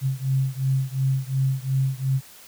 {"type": "beating tone pair", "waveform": "sine", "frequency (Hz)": [132.3, 135.1], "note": ["C3", "C#3"], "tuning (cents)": [20, -44], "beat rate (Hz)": 2.8, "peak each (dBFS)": [-23, -24], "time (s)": [0.01, 2.21], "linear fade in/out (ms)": 50, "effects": ["white hiss -47 dBFS RMS until 2.47 s"]}